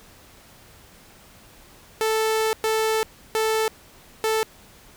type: tone bursts at uneven times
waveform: sawtooth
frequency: 440 Hz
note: A4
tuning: in tune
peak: -16 dBFS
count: 4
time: 2.01-2.53 / 2.64-3.03 / 3.35-3.68 / 4.24-4.43 s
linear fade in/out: 0 ms
effects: pink hiss -50 dBFS RMS until 4.96 s